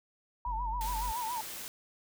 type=tone with vibrato; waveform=sine; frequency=932.3 Hz; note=A#5; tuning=in tune; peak=-33 dBFS; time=0.45-1.41 s; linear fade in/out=2 ms; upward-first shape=sine; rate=7.1 Hz; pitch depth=110 cents each way
type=tone; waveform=triangle; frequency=47.5 Hz; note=F#1; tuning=46 cents sharp; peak=-33 dBFS; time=0.46-1.12 s; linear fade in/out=10 ms
type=noise; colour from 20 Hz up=white; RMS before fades=-42 dBFS; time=0.81-1.68 s; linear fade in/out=0 ms
effects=none